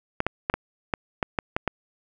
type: clicks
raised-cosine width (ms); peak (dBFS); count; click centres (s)
0.5; -8; 9; 0.204 / 0.266 / 0.499 / 0.54 / 0.938 / 1.228 / 1.388 / 1.565 / 1.677
effects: none

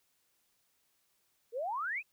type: exponential sweep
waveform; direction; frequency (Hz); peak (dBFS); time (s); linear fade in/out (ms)
sine; up; 440 to 2651; -33; 1.52-2.03; 50
effects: white hiss -75 dBFS RMS until 2.12 s

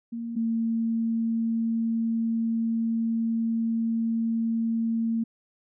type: tone pair in turn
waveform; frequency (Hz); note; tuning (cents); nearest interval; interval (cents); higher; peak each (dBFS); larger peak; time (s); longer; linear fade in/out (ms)
sine; 232.1 / 227.6; A#3 / A#3; -7 / -41; unison; 34; first; -30 / -23; second; 0.12-0.36 / 0.36-5.24; second; 10
effects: none

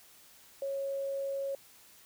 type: tone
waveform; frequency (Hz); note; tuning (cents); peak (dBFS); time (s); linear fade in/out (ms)
sine; 550; C#5; -14; -32; 0.62-1.55; 2
effects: white hiss -58 dBFS RMS until 2.05 s

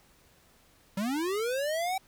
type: linear sweep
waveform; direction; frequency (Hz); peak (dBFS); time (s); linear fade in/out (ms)
square; up; 185 to 774; -29; 0.97-1.98; 5
effects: pink hiss -62 dBFS RMS until 2.07 s

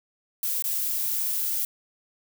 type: noise with dropouts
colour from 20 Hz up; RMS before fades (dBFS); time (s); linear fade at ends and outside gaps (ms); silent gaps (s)
violet; -27; 0.43-1.65; 2; 0.623-0.64
effects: none

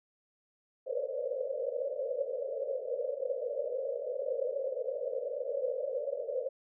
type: band-pass noise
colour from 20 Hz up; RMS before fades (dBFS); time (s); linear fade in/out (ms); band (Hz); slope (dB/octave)
pink; -35; 0.86-6.49; 10; 480 to 580; 96
effects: none

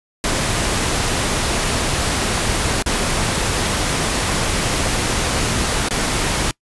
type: noise with dropouts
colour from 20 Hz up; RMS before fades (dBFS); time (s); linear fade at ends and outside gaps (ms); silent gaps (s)
pink; -19; 0.24-6.51; 1; 2.824-2.861 / 5.886-5.908
effects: noise-tail reverb RT60 0.1 s tail -24 dB re dry + resampled to 24000 Hz

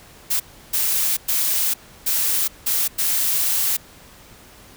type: noise bursts at uneven times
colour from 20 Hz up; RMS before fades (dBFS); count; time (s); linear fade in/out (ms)
blue; -20; 6; 0.3-0.4 / 0.73-1.17 / 1.28-1.74 / 2.06-2.48 / 2.66-2.88 / 2.98-3.77; 10
effects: pink hiss -46 dBFS RMS until 4.76 s

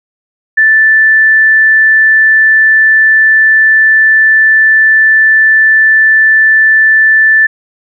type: tone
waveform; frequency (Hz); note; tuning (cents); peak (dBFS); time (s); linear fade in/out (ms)
sine; 1760; A6; 0; -3; 0.57-7.47; 10
effects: none

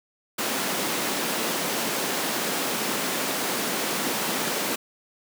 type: high-pass noise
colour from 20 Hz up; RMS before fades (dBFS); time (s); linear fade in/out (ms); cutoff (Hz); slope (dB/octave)
pink; -27; 0.38-4.76; 10; 200; 24
effects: none

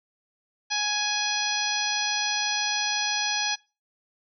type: harmonic tone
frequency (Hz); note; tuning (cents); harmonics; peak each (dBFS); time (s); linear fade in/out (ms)
834; G#5; +7; 1 / 2 / 3 / 4 / 5 / 6 / 7; -32 / -32 / -32 / -32 / -32 / -32 / -32; 0.7-3.56; 20
effects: noise-tail reverb RT60 0.3 s tail -23 dB re dry

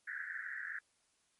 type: band-pass noise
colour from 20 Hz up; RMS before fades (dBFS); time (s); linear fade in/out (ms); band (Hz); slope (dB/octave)
pink; -43; 0.07-0.79; 5; 1500 to 1900; 96
effects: white hiss -75 dBFS RMS until 1.39 s + MP3 48 kbps

